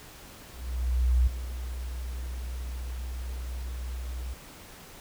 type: tone with ADSR envelope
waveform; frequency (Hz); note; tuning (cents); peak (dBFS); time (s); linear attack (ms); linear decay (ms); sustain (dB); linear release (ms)
sine; 61.9; B1; +5; -18; 0.52-4.34; 750; 8; -14; 9
effects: pink hiss -48 dBFS RMS until 5 s